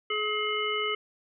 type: harmonic tone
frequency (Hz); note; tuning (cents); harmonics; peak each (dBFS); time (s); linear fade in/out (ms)
424.3; G#4; +37; 1 / 3 / 5 / 7; -32 / -32 / -32 / -32; 0.1-0.95; 5
effects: none